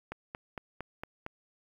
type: click train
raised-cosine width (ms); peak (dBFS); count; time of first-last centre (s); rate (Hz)
0.5; -23; 6; 0.12-1.264; 4.37
effects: 9-bit